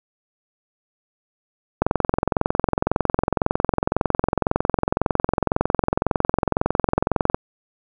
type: click train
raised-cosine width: 1 ms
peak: -3 dBFS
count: 122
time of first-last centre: 1.82-7.345 s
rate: 21.9 Hz
effects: none